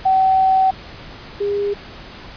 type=tone pair in turn; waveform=sine; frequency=761 / 405.9 Hz; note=F#5 / G#4; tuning=+48 / -40 cents; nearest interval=major seventh; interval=1088 cents; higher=first; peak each=-11 / -17 dBFS; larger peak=first; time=0.05-0.71 / 1.4-1.74 s; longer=first; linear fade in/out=10 ms; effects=pink hiss -37 dBFS RMS until 2.36 s + resampled to 11025 Hz

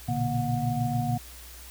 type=tone cluster; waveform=sine; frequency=117.1 / 123.8 / 145.5 / 236 / 726 Hz; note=A#2 / B2 / D3 / A#3 / F#5; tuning=+8 / +5 / -16 / +22 / -33 cents; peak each=-31 dBFS; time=0.08-1.18 s; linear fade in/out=10 ms; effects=added 60 Hz sine -46 dBFS peak until 1.7 s + white hiss -47 dBFS RMS until 1.7 s

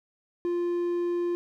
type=tone; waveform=triangle; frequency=348.6 Hz; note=F4; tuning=3 cents flat; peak=-23 dBFS; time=0.45-1.35 s; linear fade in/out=0 ms; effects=none

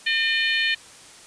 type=harmonic tone; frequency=605 Hz; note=D#5; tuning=49 cents flat; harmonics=3 / 4 / 5 / 6 / 7; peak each=-23 / -25 / -26 / -30 / -31 dBFS; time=0.06-0.75 s; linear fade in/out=10 ms; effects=white hiss -46 dBFS RMS until 1.26 s + resampled to 22050 Hz

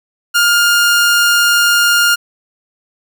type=tone; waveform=sawtooth; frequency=1411 Hz; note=F6; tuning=17 cents sharp; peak=-5 dBFS; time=0.34-2.16 s; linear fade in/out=20 ms; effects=none

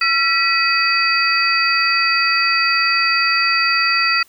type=tone cluster; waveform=sine; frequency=1351 / 1946 / 2534 / 4627 Hz; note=E6 / B6 / D#7 / D8; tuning=+42 / -26 / +31 / -27 cents; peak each=-19 dBFS; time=0.01-4.23 s; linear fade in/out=5 ms; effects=white hiss -52 dBFS RMS until 4.28 s

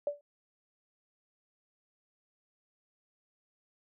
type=tone with exponential decay; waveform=sine; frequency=580 Hz; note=D5; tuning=22 cents flat; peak=-25 dBFS; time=0.07-0.21 s; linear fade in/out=2 ms; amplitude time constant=30 ms; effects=none

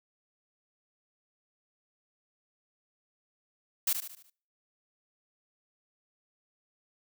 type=noise with echo; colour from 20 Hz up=blue; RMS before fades=-27 dBFS; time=3.87-3.93 s; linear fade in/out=5 ms; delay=74 ms; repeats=5; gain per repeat=-7 dB; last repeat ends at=4.3 s; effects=noise-tail reverb RT60 0.5 s tail -25 dB re dry

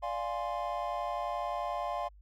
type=chord; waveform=triangle; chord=D half-diminished seventh; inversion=none; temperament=equal; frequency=587.3 / 698.5 / 830.6 / 1046.5 Hz; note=D5 / F5 / Ab5 / C6; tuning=0 / 0 / 0 / 0 cents; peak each=-37 / -34 / -38 / -36 dBFS; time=0.02-2.09 s; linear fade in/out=20 ms; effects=added 50 Hz sine -53 dBFS peak until 2.21 s

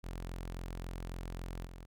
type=tone with level steps; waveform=sawtooth; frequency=43.65 Hz; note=F1; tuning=in tune; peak=-36 / -43 dBFS; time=0.03-1.86 s; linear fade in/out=20 ms; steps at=1.66 s; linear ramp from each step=2 ms; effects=none

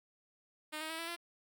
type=tone with pitch steps; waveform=5% pulse; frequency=306.9 / 315.3 / 324 / 332.9 / 342.1 Hz; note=D#4 / D#4 / E4 / E4 / F4; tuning=-24 / +23 / -30 / +17 / -36 cents; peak=-28 dBFS; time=0.72-1.165 s; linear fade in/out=20 ms; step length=89 ms; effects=none

